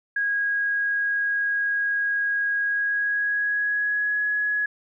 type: tone with pitch glide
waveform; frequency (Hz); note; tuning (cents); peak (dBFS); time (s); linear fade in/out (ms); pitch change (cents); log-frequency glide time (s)
sine; 1644 to 1681.5; G#6 to G#6; -18 to +21; -21; 0.16-4.66; 5; +39; 2.6-4.26
effects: none

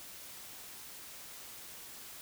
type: silence
effects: white hiss -49 dBFS RMS until 2.21 s

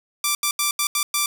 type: tone bursts at uneven times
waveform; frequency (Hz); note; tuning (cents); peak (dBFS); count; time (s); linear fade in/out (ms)
5% pulse; 1174; D6; -1; -7; 6; 0.24-0.35 / 0.43-0.51 / 0.59-0.71 / 0.79-0.87 / 0.95-1.03 / 1.14-1.26; 2
effects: none

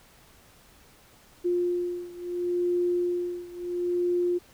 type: beating tone pair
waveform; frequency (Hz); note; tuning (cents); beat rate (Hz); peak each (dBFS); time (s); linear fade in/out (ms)
sine; 352.7 / 353.43; F4 / F4; +17 / +21; 0.73; -27 / -29; 1.44-4.39; 20
effects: pink hiss -56 dBFS RMS until 4.53 s

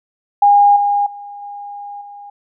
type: tone with level steps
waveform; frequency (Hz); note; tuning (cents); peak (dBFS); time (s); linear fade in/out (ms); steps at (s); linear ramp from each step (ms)
sine; 814; G#5; -35; -6 / -12 / -29 / -27 / -32; 0.42-2.3; 5; 0.76 / 1.06 / 1.42 / 2.01; 5
effects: none

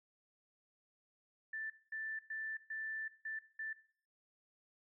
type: tone bursts at uneven times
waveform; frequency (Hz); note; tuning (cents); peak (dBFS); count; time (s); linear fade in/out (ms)
sine; 1766; A6; +6; -40; 6; 1.53-1.7 / 1.92-2.19 / 2.3-2.57 / 2.7-3.08 / 3.25-3.39 / 3.59-3.73; 5
effects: noise-tail reverb RT60 0.5 s tail -17 dB re dry

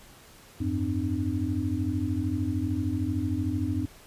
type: tone cluster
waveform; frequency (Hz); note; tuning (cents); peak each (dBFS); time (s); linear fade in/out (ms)
sine; 88.5 / 101.7 / 258.5 / 301; F2 / G#2 / C4 / D4; +23 / -36 / -21 / +43; -31; 0.6-3.86; 10
effects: pink hiss -52 dBFS RMS until 4.06 s + resampled to 32000 Hz

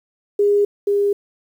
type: tone pair in turn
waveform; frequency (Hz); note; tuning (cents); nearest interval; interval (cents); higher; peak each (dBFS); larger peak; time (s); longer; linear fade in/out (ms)
sine; 408.4 / 404.9; G#4 / G#4; -29 / -44; unison; 15; first; -12 / -14; first; 0.39-0.65 / 0.87-1.13; neither; 5
effects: 8-bit

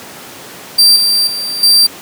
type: tone with level steps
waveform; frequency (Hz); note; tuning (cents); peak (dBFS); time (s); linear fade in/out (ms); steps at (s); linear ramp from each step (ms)
40% pulse; 4699; D8; 0; -3 / -8 / -16 / -4; 0.78-1.87; 10; 0.96 / 1.27 / 1.63; 2
effects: pink hiss -31 dBFS RMS until 2.01 s + high-pass 200 Hz 12 dB/octave

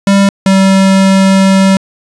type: tone pair in turn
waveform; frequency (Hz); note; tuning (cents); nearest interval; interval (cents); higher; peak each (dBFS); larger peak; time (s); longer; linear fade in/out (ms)
square; 197.6 / 192.64; G3 / G3; +14 / -30; unison; 44; first; -5; neither; 0.07-0.29 / 0.46-1.77; second; 2
effects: resampled to 22050 Hz + 7-bit

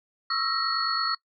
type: tone cluster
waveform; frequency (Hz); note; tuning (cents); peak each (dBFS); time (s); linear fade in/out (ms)
sine; 1114 / 1295 / 1344 / 1879 / 4374; C#6 / E6 / E6 / A#6 / C#8; +8 / -31 / +33 / +13 / -24; -36 / -30 / -30 / -35 / -28; 0.3-1.15; 5
effects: noise-tail reverb RT60 0.1 s tail -22 dB re dry

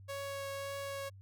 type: tone with vibrato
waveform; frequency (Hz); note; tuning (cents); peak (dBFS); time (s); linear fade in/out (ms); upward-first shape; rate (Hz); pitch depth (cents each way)
sawtooth; 554.4; C#5; 0; -35; 0.08-1.1; 20; triangle; 1.8; 10
effects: added 97 Hz sine -51 dBFS peak until 1.21 s

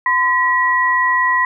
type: tone pair together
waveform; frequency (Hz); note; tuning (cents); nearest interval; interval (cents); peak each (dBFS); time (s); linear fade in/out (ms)
sine; 1019.2 / 1924; C6 / B6; -46 / -46; major seventh; 1100; -15; 0.06-1.45; 2
effects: none

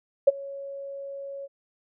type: tone with ADSR envelope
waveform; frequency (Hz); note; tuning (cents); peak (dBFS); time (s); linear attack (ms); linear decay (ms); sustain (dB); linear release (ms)
sine; 554.4; C#5; 0; -10; 0.27-1.48; 10; 25; -24; 35
effects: none

